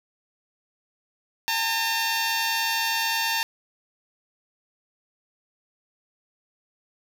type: tone pair together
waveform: 10% pulse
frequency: 817.4 / 907 Hz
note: G#5 / A#5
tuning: -28 / -48 cents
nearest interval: major second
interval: 180 cents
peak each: -24 / -15 dBFS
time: 1.48-3.43 s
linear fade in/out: 0 ms
effects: none